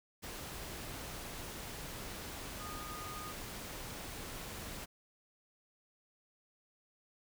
sine tone in noise, 1230 Hz, D#6, 20 cents flat, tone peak -46 dBFS, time 2.59-3.33 s, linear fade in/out 20 ms, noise pink, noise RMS -45 dBFS, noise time 0.22-4.86 s, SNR -4 dB, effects none

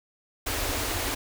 pink band-stop noise, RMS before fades -29 dBFS, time 0.46-1.15 s, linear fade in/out 10 ms, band 110 to 240 Hz, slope 96 dB/octave, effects none

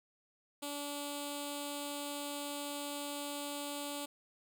5% pulse tone with notch filter, 288.2 Hz, D4, 33 cents flat, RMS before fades -41 dBFS, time 0.62-4.06 s, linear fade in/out 10 ms, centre 1800 Hz, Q 0.55, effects none

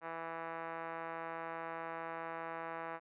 5% pulse tone with band-pass filter, 164.81 Hz, E3, in tune, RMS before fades -43 dBFS, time 0.01-3 s, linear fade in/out 50 ms, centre 820 Hz, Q 0.76, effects resampled to 8000 Hz

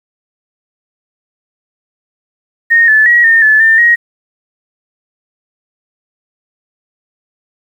sine tone with pitch steps, 1850 / 1739 / 1908 / 1823 / 1733 / 1800 / 1886 Hz, A#6 / A6 / A#6 / A#6 / A6 / A6 / A#6, -14 / -21 / +40 / -39 / -27 / +39 / +20 cents, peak -4 dBFS, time 2.7-3.96 s, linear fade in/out 20 ms, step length 180 ms, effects 7-bit

